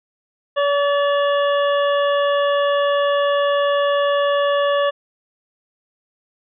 harmonic tone with a mistuned harmonic, 570 Hz, C#5, 48 cents sharp, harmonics 1 / 2 / 3 / 5 / 6, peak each -16 / -22 / -26 / -30 / -32 dBFS, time 0.56-4.91 s, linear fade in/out 20 ms, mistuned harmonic 3, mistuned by +23 cents, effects none

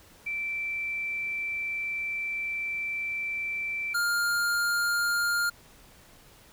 sine / square tone pair in turn, 2336 / 1405.9 Hz, D7 / F6, -10 / +11 cents, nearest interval major sixth, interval 879 cents, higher first, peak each -29 / -25 dBFS, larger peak second, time 0.26-3.94 / 3.94-5.5 s, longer first, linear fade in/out 10 ms, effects pink hiss -55 dBFS RMS until 6.52 s

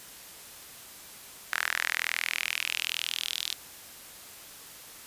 sawtooth tone with high-pass filter sweep, 41.11 Hz, E1, 4 cents flat, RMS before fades -32 dBFS, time 1.52-3.54 s, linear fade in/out 0 ms, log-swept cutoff 1600 to 3700 Hz, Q 3.5, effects white hiss -47 dBFS RMS until 5.06 s + resampled to 32000 Hz

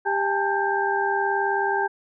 sine tone cluster, 395.6 / 807 / 886 / 1581 Hz, G4 / G#5 / A5 / G6, +16 / -50 / +12 / +14 cents, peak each -26 dBFS, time 0.05-1.88 s, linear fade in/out 20 ms, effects none

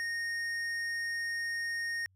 sine tone with hard clipping, 1852 Hz, A#6, 12 cents flat, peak -34 dBFS, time 0-2.06 s, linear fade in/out 0 ms, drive 9 dB, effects added 94 Hz sine -64 dBFS peak until 2.15 s

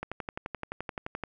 click train, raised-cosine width 0.5 ms, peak -19 dBFS, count 15, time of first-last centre 0.03-1.237 s, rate 11.6 Hz, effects none

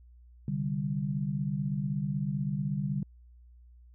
sine chord, C suspended second, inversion none, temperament equal, 130.81 / 146.83 / 196 Hz, C3 / D3 / G3, 0 / 0 / 0 cents, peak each -37 / -31 / -33 dBFS, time 0.48-3.03 s, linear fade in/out 2 ms, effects added 60 Hz sine -52 dBFS peak until 3.94 s

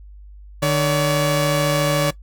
sawtooth tone pair together, 150.71 / 569 Hz, D3 / C#5, +45 / +45 cents, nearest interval octave + major seventh, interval 2300 cents, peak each -15 dBFS, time 0.62-2.11 s, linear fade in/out 10 ms, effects noise-tail reverb RT60 0.1 s tail -18 dB re dry + added 50 Hz sine -38 dBFS peak until 2.22 s

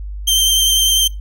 sawtooth tone with vibrato, 3136 Hz, G7, in tune, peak -8 dBFS, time 0.27-1.08 s, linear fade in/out 10 ms, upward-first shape triangle, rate 10 Hz, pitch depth 20 cents each way, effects noise-tail reverb RT60 0.2 s tail -21 dB re dry + added 50 Hz sine -24 dBFS peak until 1.2 s

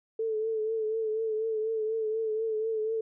sine tone with vibrato, 440 Hz, A4, in tune, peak -27 dBFS, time 0.19-3.01 s, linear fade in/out 5 ms, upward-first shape triangle, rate 4.1 Hz, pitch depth 49 cents each way, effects none

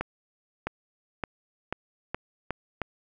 accelerating click train, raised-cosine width 0.5 ms, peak -14 dBFS, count 7, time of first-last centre 0.01-2.817 s, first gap 660 ms, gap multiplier 0.86, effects none

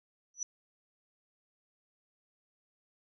sine tone with exponential growth, 5920 Hz, F#8, in tune, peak -29 dBFS, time 0.34-0.43 s, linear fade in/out 2 ms, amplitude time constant 19 ms, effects none

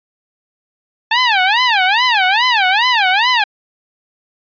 15% pulse tone with vibrato, 864 Hz, A5, 32 cents flat, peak -4 dBFS, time 1.11-3.44 s, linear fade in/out 5 ms, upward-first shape sine, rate 2.4 Hz, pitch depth 280 cents each way, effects resampled to 11025 Hz

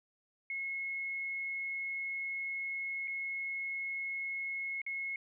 sine tone with dropouts, 2174 Hz, C#7, 34 cents flat, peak -35 dBFS, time 0.5-5.16 s, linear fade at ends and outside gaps 2 ms, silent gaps 3.075-3.079 / 4.817-4.864 s, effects none

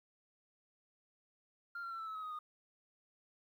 sine tone with pitch steps, 1395 / 1370.2 / 1345.9 / 1322 / 1298.6 / 1275.5 / 1252.9 / 1230.7 Hz, F6 / F6 / E6 / E6 / E6 / D#6 / D#6 / D#6, -2 / -33 / +36 / +5 / -26 / +43 / +12 / -19 cents, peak -39 dBFS, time 1.75-2.39 s, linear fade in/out 5 ms, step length 80 ms, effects tanh soft clip ceiling -39 dBFS + 12-bit

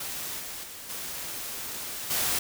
white noise with level steps, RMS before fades -35 / -38 / -42 / -36 / -27 dBFS, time 0-2.39 s, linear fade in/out 5 ms, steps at 0.39 / 0.63 / 0.89 / 2.1 s, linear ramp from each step 10 ms, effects none

